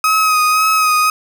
35% pulse tone with vibrato, 1263 Hz, D#6, 26 cents sharp, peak -9 dBFS, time 0.04-1.1 s, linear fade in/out 2 ms, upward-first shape sine, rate 1.9 Hz, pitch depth 29 cents each way, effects none

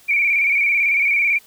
sine tone with vibrato, 2303 Hz, D7, 34 cents flat, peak -14 dBFS, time 0.08-1.39 s, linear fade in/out 20 ms, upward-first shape square, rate 18 Hz, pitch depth 52 cents each way, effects white hiss -50 dBFS RMS until 1.46 s

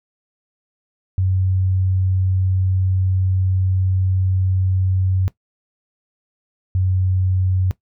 sine tone pair in turn, 93.7 / 93.05 Hz, F#2 / F#2, +22 / +10 cents, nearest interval unison, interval 12 cents, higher first, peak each -15 dBFS, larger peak neither, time 1.18-5.28 / 6.75-7.71 s, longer first, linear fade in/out 0 ms, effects noise-tail reverb RT60 0.1 s tail -17 dB re dry

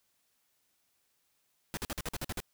pink noise bursts, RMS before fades -36 dBFS, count 9, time 1.74-2.403 s, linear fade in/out 0 ms, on 31 ms, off 48 ms, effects white hiss -75 dBFS RMS until 2.53 s

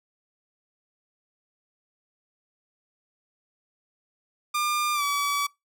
sawtooth tone with pitch glide, 1200 to 1143.8 Hz, D6 to D6, +37 to -46 cents, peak -20 dBFS, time 4.54-5.47 s, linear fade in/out 10 ms, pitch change -83 cents, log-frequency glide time 4.94-5.03 s, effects noise-tail reverb RT60 0.2 s tail -24 dB re dry

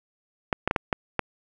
clicks, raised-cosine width 0.5 ms, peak -7 dBFS, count 6, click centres 0.528 / 0.676 / 0.711 / 0.762 / 0.928 / 1.193 s, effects none

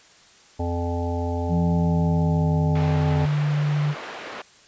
harmonic tone, 86 Hz, F2, 26 cents flat, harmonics 1 / 3 / 5 / 7 / 9 / 10, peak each -25 / -30 / -32 / -33 / -35 / -35 dBFS, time 0.59-3.26 s, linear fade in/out 10 ms
sine tone with pitch glide, 169.5 to 147.56 Hz, E3 to D3, +49 to +9 cents, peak -19 dBFS, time 1.48-3.95 s, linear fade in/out 50 ms, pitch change -240 cents, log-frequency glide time 1.66-3.28 s
pink band-pass noise, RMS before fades -36 dBFS, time 2.75-4.42 s, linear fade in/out 5 ms, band 420 to 2700 Hz, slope 12 dB/octave
effects white hiss -52 dBFS RMS until 4.67 s + resampled to 16000 Hz

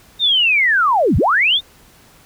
sine linear two-way sweep, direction down then up, 3729 to 54.2 to 3729 Hz, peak -11 dBFS, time 0.19-1.61 s, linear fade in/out 50 ms, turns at 1.17 s, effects pink hiss -48 dBFS RMS until 2.25 s

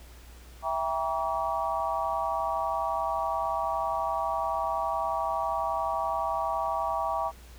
sine chord, E diminished seventh, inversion none, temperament just, 659.3 / 791.1 / 949.3 / 1139.2 Hz, E5 / G5 / Bb5 / Db6, 0 / +16 / +31 / +47 cents, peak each -32 dBFS, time 0.62-7.32 s, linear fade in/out 50 ms, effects added 60 Hz sine -47 dBFS peak until 7.58 s + pink hiss -54 dBFS RMS until 7.58 s

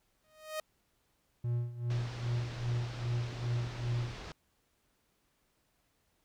sawtooth tone with exponential growth, 622.3 Hz, D#5, in tune, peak -29 dBFS, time 0.24-0.6 s, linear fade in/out 2 ms, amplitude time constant 78 ms
triangle tone with tremolo, 119.8 Hz, A#2, 48 cents sharp, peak -27 dBFS, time 1.44-4.15 s, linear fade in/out 5 ms, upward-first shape sine, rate 2.5 Hz, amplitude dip 80%
pink low-pass noise, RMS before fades -46 dBFS, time 1.9-4.32 s, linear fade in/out 2 ms, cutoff 5500 Hz, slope 24 dB/octave
effects pink hiss -75 dBFS RMS until 6.24 s

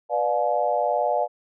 sine chord, B diminished seventh, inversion none, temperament just, 493.9 / 592.7 / 711.2 / 853.4 Hz, B4 / D5 / F5 / Ab5, 0 / +16 / +31 / +47 cents, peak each -28 / -24 / -24 / -27 dBFS, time 0.09-1.28 s, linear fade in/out 50 ms, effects none

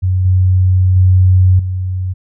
sine tone with level steps, 92.5 Hz, F#2, in tune, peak -10 / -7 / -5 / -15 dBFS, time 0.02-2.14 s, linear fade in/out 20 ms, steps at 0.25 / 0.96 / 1.59 s, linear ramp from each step 5 ms, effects none

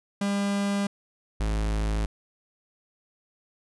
45% pulse tone pair in turn, 200.6 / 53.13 Hz, G3 / G#1, +40 / +40 cents, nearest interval octave + major seventh, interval 2300 cents, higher first, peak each -24 dBFS, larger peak neither, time 0.21-0.87 / 1.4-2.06 s, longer neither, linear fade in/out 5 ms, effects resampled to 24000 Hz

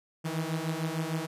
sawtooth beating tone pair, 157.2 / 163.8 Hz, D#3 / E3, +18 / -11 cents, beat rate 6.6 Hz, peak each -29 dBFS, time 0.24-1.27 s, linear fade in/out 20 ms, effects resampled to 32000 Hz

